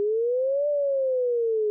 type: linear two-way sweep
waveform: sine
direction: up then down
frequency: 403.4 to 591 to 416.4 Hz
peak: -21 dBFS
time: 0-1.7 s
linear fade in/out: 0 ms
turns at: 0.68 s
effects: none

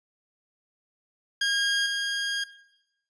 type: tone with level steps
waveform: 20% pulse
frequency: 1624 Hz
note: G#6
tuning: 39 cents flat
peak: -18 / -22 dBFS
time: 1.41-2.44 s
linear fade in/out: 5 ms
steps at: 1.86 s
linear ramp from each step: 2 ms
effects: noise-tail reverb RT60 0.9 s tail -17 dB re dry + resampled to 22050 Hz

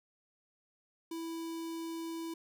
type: tone with notch filter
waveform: square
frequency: 329.6 Hz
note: E4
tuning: in tune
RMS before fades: -40 dBFS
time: 1.11-2.34 s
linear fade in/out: 5 ms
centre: 1800 Hz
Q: 1.5
effects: none

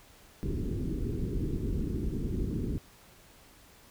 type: low-pass noise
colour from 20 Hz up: pink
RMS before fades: -32 dBFS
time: 0.43-2.78 s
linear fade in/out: 0 ms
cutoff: 400 Hz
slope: 48 dB/octave
effects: pink hiss -57 dBFS RMS until 3.9 s

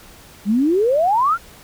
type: exponential sweep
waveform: sine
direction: up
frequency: 191.6 to 1447 Hz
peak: -13 dBFS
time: 0.45-1.38 s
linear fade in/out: 50 ms
effects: pink hiss -44 dBFS RMS until 1.63 s

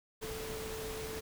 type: tone in noise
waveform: sine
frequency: 440 Hz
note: A4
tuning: in tune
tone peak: -41 dBFS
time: 0.21-1.21 s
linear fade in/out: 20 ms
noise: pink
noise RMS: -43 dBFS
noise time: 0.21-1.21 s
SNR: -1 dB
effects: none

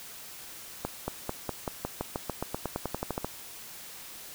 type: accelerating click train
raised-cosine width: 1 ms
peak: -16 dBFS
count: 19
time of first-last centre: 0.85-3.246 s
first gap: 230 ms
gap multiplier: 0.93
effects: white hiss -45 dBFS RMS until 4.34 s

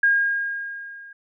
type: tone with level ramp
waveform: sine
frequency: 1623 Hz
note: G#6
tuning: 40 cents flat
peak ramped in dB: -13 to -40 dBFS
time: 0.03-1.13 s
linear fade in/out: 5 ms
effects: none

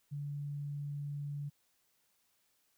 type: tone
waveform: sine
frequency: 144.2 Hz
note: D3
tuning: 31 cents flat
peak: -37 dBFS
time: 0.11-1.5 s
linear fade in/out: 20 ms
effects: white hiss -75 dBFS RMS until 2.77 s

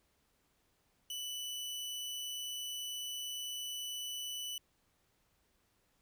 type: tone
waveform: sawtooth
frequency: 2977 Hz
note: F#7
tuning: 10 cents sharp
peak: -36 dBFS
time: 1.1-4.58 s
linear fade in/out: 2 ms
effects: pink hiss -75 dBFS RMS until 6.01 s

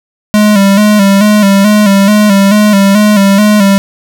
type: tone with vibrato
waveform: square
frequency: 203.6 Hz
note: G#3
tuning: 34 cents flat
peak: -4 dBFS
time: 0.34-3.78 s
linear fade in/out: 0 ms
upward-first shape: square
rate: 2.3 Hz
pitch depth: 57 cents each way
effects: none

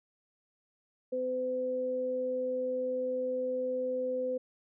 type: tone pair together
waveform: sine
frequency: 254.3 / 509 Hz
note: C4 / C5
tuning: -49 / -48 cents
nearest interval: octave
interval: 1201 cents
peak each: -40 / -30 dBFS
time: 1.12-4.38 s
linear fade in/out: 10 ms
effects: none

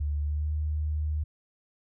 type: tone with pitch glide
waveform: sine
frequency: 73.42 to 76.14 Hz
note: D2 to D#2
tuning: 0 to -37 cents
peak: -26 dBFS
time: 0-1.24 s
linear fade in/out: 10 ms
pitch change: +63 cents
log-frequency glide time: 0.22-0.5 s
effects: none

